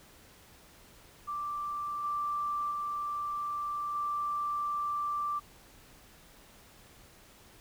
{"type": "tone with level steps", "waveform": "sine", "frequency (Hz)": 1174.7, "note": "D6", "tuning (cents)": 0, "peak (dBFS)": [-33, -30, -32, -30], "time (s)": [1.27, 5.4], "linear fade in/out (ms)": 20, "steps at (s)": [2.04, 2.71, 3.95], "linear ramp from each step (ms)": 2, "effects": ["pink hiss -57 dBFS RMS until 7.6 s"]}